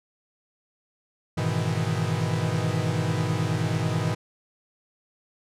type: chord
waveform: 45% pulse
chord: E major seventh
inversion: first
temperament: equal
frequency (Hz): 103.83 / 123.47 / 155.56 / 164.81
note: G#2 / B2 / D#3 / E3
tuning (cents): 0 / 0 / 0 / 0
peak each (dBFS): -29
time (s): 1.37-4.15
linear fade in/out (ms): 10
effects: low-pass 9000 Hz 12 dB/octave